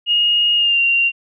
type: tone with pitch glide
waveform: sine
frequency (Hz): 2862 to 2766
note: F7 to F7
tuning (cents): +42 to -17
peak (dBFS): -12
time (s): 0.06-1.12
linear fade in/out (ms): 50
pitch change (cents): -59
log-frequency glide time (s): 0.56-0.8
effects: none